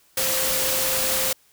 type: tone in noise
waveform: sine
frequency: 524 Hz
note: C5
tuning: 2 cents sharp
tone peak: -30 dBFS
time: 0.17-1.33 s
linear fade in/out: 5 ms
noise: white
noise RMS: -23 dBFS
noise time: 0.17-1.33 s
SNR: -10 dB
effects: white hiss -59 dBFS RMS until 1.52 s